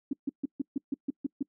sine tone bursts, 277.2 Hz, C#4, in tune, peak -26 dBFS, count 9, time 0.11-1.428 s, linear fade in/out 5 ms, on 22 ms, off 140 ms, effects noise-tail reverb RT60 0.1 s tail -26 dB re dry

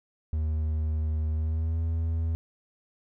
triangle tone with pitch glide, 77.78 to 81.79 Hz, D#2 to E2, 0 to -13 cents, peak -23 dBFS, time 0.33-2.35 s, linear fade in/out 0 ms, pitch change +87 cents, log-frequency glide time 1.32-1.79 s, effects none

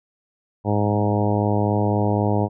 harmonic tone with a mistuned harmonic, 103.83 Hz, G#2, in tune, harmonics 1 / 2 / 3 / 4 / 5 / 6 / 7 / 8 / 9, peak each -21 / -24 / -26 / -27 / -28 / -29 / -29 / -30 / -31 dBFS, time 0.64-2.49 s, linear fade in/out 50 ms, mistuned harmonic 1, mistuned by +20 cents, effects none

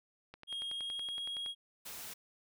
click train, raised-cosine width 0.3 ms, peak -33 dBFS, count 13, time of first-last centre 0.34-1.461 s, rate 10.7 Hz
triangle tone with pitch glide, 3255 to 3287 Hz, G#7 to G#7, -36 to -19 cents, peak -36 dBFS, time 0.47-1.55 s, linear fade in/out 50 ms, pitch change +17 cents, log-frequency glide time 0.73-1.2 s
white noise, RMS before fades -46 dBFS, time 1.85-2.14 s, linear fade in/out 10 ms
effects none

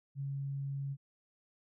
sine tone, 138.59 Hz, C#3, in tune, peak -35 dBFS, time 0.15-0.97 s, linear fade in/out 50 ms, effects none

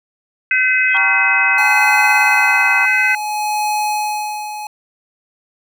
harmonic tone, 510 Hz, C5, 44 cents flat, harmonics 3 / 4 / 5, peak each -16 / -16 / -16 dBFS, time 0.51-3.15 s, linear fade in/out 2 ms
sine tone with exponential growth, 3216 Hz, G7, 44 cents sharp, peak -22 dBFS, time 0.85-0.97 s, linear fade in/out 0 ms, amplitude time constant 25 ms
sine chord, G half-diminished seventh, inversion none, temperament just, 784 / 940.8 / 1128.9 / 1411.2 Hz, G5 / Bb5 / Db6 / F6, 0 / +16 / +31 / +18 cents, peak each -24 dBFS, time 0.94-2.86 s, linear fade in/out 10 ms
square tone with tremolo, 844 Hz, G#5, 28 cents sharp, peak -16 dBFS, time 1.58-4.67 s, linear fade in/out 2 ms, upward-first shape sine, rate 0.58 Hz, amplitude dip 65%
effects none

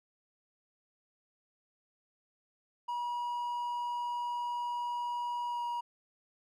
triangle tone with pitch glide, 963 to 955.8 Hz, B5 to A#5, -44 to +43 cents, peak -31 dBFS, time 2.88-5.81 s, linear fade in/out 10 ms, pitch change -13 cents, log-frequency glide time 5.48-5.62 s, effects none

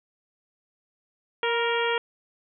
harmonic tone with a mistuned harmonic, 466.2 Hz, A#4, in tune, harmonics 1 / 2 / 3 / 4 / 5 / 6 / 7, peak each -26 / -29 / -31 / -32 / -33 / -34 / -34 dBFS, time 1.43-1.98 s, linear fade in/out 2 ms, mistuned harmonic 2, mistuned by +32 cents, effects none

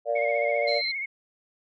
sine chord, Bb major, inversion none, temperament just, 466.2 / 582.7 / 699.2 Hz, Bb4 / D5 / F5, 0 / -14 / +2 cents, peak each -29 / -24 / -29 dBFS, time 0.05-0.82 s, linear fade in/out 50 ms
sine tone with vibrato, 2166 Hz, C#7, 41 cents flat, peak -28 dBFS, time 0.15-1.06 s, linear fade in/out 10 ms, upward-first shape sine, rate 15 Hz, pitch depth 50 cents each way
sine tone, 4121 Hz, C8, 27 cents flat, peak -27 dBFS, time 0.67-0.92 s, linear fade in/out 10 ms
effects tanh soft clip ceiling -10 dBFS + MP3 64 kbps

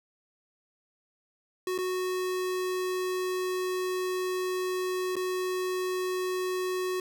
square tone with dropouts, 368.4 Hz, F#4, 7 cents flat, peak -29 dBFS, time 1.67-7 s, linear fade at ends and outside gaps 2 ms, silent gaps 1.779-1.786 / 5.156-5.165 s, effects none

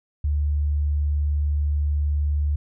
sine tone, 73.42 Hz, D2, in tune, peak -19 dBFS, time 0.24-2.56 s, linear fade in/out 5 ms, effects none

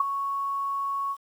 sine tone with ADSR envelope, 1108.7 Hz, C#6, in tune, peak -16 dBFS, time 0-1.17 s, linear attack 5 ms, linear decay 14 ms, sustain -10 dB, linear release 58 ms, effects 9-bit

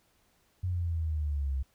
sine exponential sweep, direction down, 92.3 to 65.41 Hz, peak -28 dBFS, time 0.63-1.63 s, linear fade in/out 10 ms, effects pink hiss -69 dBFS RMS until 1.74 s

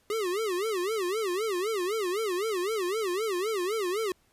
square tone with vibrato, 398 Hz, G4, 26 cents sharp, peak -28 dBFS, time 0.1-4.12 s, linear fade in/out 2 ms, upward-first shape sine, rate 3.9 Hz, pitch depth 220 cents each way, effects pink hiss -67 dBFS RMS until 4.32 s + resampled to 32000 Hz

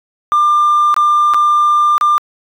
triangle tone with dropouts, 1195 Hz, D6, 30 cents sharp, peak -5 dBFS, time 0.32-2.18 s, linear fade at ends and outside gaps 0 ms, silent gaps 0.942-0.965 / 1.337-1.344 / 1.98-2.011 s, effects tanh soft clip ceiling -4 dBFS

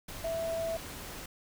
sine tone in noise, 659 Hz, E5, 1 cent flat, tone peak -31 dBFS, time 0.24-0.77 s, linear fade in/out 5 ms, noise pink, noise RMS -43 dBFS, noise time 0.08-1.26 s, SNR +9 dB, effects none

